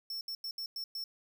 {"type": "tone bursts at uneven times", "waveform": "square", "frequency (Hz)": 5400, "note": "E8", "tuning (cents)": 41, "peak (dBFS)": -37, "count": 6, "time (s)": [[0.1, 0.21], [0.28, 0.35], [0.44, 0.51], [0.58, 0.66], [0.76, 0.84], [0.95, 1.04]], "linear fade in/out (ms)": 2, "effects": []}